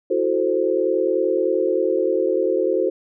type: chord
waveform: sine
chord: F# half-diminished seventh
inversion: third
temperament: equal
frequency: 329.6 / 370 / 440 / 523.3 Hz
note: E4 / F#4 / A4 / C5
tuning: 0 / 0 / 0 / 0 cents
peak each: -25 / -21 / -23 / -22 dBFS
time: 0.1-2.9 s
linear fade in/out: 10 ms
effects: none